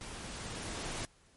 pink noise with level ramp, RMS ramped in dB -45 to -38 dBFS, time 0.01-1.05 s, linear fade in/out 0 ms, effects pink hiss -65 dBFS RMS until 1.36 s + MP3 48 kbps

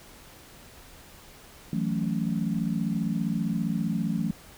sine chord, F# minor seventh, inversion third, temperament equal, 164.81 / 185 / 220 / 277.2 Hz, E3 / F#3 / A3 / C#4, 0 / 0 / 0 / 0 cents, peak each -30 / -30 / -29 / -35 dBFS, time 1.73-4.31 s, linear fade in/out 2 ms, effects pink hiss -50 dBFS RMS until 4.57 s

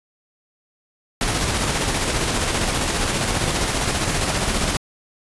pink noise with tremolo, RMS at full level -20 dBFS, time 1.21-4.77 s, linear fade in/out 2 ms, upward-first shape square, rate 15 Hz, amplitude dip 30%, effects resampled to 24000 Hz

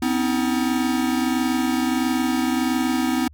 square tone cluster, 251.9 / 273.4 / 319.3 Hz, B3 / C#4 / D#4, +34 / -24 / +45 cents, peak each -22 / -29 / -25 dBFS, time 0.02-3.28 s, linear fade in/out 5 ms, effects added 74 Hz sine -44 dBFS peak until 3.33 s

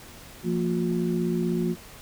sine tone cluster, 172.8 / 228.8 / 357.5 Hz, F3 / A#3 / F4, -18 / -32 / +41 cents, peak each -26 / -28 / -28 dBFS, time 0.43-1.76 s, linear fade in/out 50 ms, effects pink hiss -46 dBFS RMS until 2.01 s

